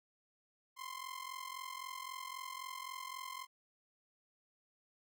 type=ring-modulated tone; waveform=sawtooth; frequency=1046.5 Hz; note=C6; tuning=in tune; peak=-37 dBFS; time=0.76-3.47 s; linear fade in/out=50 ms; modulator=21.9 Hz; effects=none